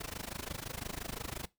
pink noise with amplitude modulation, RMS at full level -38 dBFS, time 0-1.46 s, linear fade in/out 10 ms, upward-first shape sine, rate 25.8 Hz, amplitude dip 95%, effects noise-tail reverb RT60 0.2 s tail -20 dB re dry

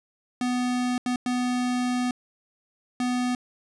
square tone bursts at uneven times, 248.1 Hz, B3, 8 cents sharp, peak -24 dBFS, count 4, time 0.41-0.98 / 1.06-1.16 / 1.26-2.11 / 3-3.35 s, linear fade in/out 2 ms, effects resampled to 22050 Hz

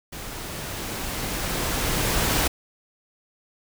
pink noise with level ramp, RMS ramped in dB -36 to -21 dBFS, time 0.12-2.48 s, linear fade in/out 10 ms, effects none

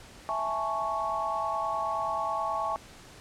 sine chord, A major seventh, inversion second, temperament equal, 659.3 / 830.6 / 880 / 1108.7 Hz, E5 / G#5 / A5 / C#6, 0 / 0 / 0 / 0 cents, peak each -34 / -34 / -35 / -31 dBFS, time 0.29-2.76 s, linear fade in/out 0 ms, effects pink hiss -50 dBFS RMS until 3.2 s + low-pass 9000 Hz 12 dB/octave

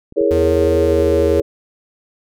clicks, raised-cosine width 3 ms, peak -24 dBFS, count 11, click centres 0.124 / 0.212 / 0.32 / 0.427 / 0.565 / 0.625 / 0.75 / 0.87 / 0.935 / 0.988 / 1.131 s
sine chord, A# half-diminished seventh, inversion second, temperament equal, 329.6 / 415.3 / 466.2 / 554.4 Hz, E4 / G#4 / A#4 / C#5, 0 / 0 / 0 / 0 cents, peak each -19 / -16 / -18 / -18 dBFS, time 0.16-1.42 s, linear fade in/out 20 ms
square tone with pitch glide, 82 to 79.8 Hz, E2 to D#2, -9 to +44 cents, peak -20 dBFS, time 0.31-1.4 s, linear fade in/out 0 ms, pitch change -47 cents, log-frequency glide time 0.77-1.08 s
effects none

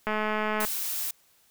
click train, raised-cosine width 0.5 ms, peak -14 dBFS, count 125, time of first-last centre 0.07-0.649 s, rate 214 Hz
blue noise, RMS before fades -31 dBFS, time 0.6-1.11 s, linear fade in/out 5 ms
effects white hiss -63 dBFS RMS until 1.5 s

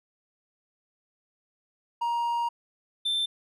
triangle tone pair in turn, 942 / 3557 Hz, A#5 / A7, +18 / +18 cents, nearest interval octave + major seventh, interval 2300 cents, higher second, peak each -23 dBFS, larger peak neither, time 2.01-2.49 / 3.05-3.26 s, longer first, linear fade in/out 10 ms, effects resampled to 32000 Hz

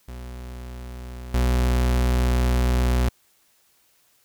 40% pulse tone with level steps, 61.74 Hz, B1, in tune, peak -33 / -17 dBFS, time 0.08-3.09 s, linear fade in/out 5 ms, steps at 1.34 s, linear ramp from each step 5 ms, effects white hiss -62 dBFS RMS until 4.24 s

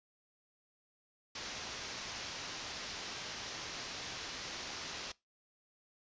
white low-pass noise, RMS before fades -44 dBFS, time 1.35-5.12 s, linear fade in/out 5 ms, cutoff 6300 Hz, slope 48 dB/octave, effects noise-tail reverb RT60 0.2 s tail -21 dB re dry + resampled to 16000 Hz

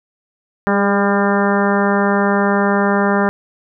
harmonic tone with a mistuned harmonic, 200 Hz, G3, 35 cents sharp, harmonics 1 / 2 / 3 / 4 / 5 / 6 / 7 / 8 / 9, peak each -16 / -19 / -21 / -22 / -23 / -24 / -24 / -25 / -26 dBFS, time 0.67-3.29 s, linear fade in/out 0 ms, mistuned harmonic 2, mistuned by +21 cents, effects none

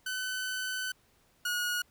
sawtooth tone pair in turn, 1512 / 1448.2 Hz, F#6 / F#6, +37 / -38 cents, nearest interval minor second, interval 75 cents, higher first, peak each -29 / -26 dBFS, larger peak second, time 0.06-0.92 / 1.45-1.82 s, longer first, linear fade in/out 5 ms, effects pink hiss -67 dBFS RMS until 1.9 s

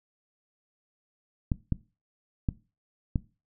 clicks, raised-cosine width 5 ms, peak -13 dBFS, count 4, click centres 1.518 / 1.723 / 2.488 / 3.158 s, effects noise-tail reverb RT60 0.3 s tail -19 dB re dry

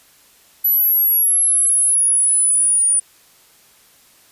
sine linear sweep, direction down, 11900 to 9397 Hz, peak -12 dBFS, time 0.64-3 s, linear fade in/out 10 ms, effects white hiss -51 dBFS RMS until 4.31 s + resampled to 32000 Hz

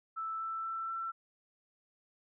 sine tone with pitch steps, 1319 / 1326.6 / 1334.3 / 1342.1 Hz, E6 / E6 / E6 / E6, +1 / +11 / +21 / +31 cents, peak -35 dBFS, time 0.16-1.12 s, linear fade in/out 20 ms, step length 240 ms, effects none

